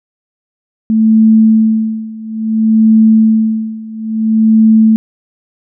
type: tone with tremolo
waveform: sine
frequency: 220.4 Hz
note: A3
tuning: 3 cents sharp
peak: -3 dBFS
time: 0.9-4.96 s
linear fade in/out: 0 ms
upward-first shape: sine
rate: 0.59 Hz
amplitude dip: 90%
effects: none